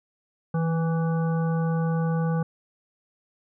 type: harmonic tone with a mistuned harmonic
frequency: 164.81 Hz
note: E3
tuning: in tune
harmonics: 1 / 3 / 5 / 7 / 9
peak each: -22 / -32 / -36 / -39 / -41 dBFS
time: 0.54-2.43 s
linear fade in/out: 5 ms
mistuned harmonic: 1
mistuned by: -23 cents
effects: none